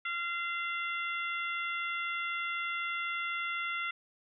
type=harmonic tone; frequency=688 Hz; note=F5; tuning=26 cents flat; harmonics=2 / 3 / 4 / 5; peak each=-36 / -36 / -41 / -44 dBFS; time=0.05-3.91 s; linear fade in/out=5 ms; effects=none